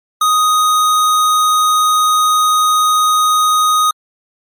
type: tone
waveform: square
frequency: 1247 Hz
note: D#6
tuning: 3 cents sharp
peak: -10 dBFS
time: 0.21-3.91 s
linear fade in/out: 5 ms
effects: MP3 64 kbps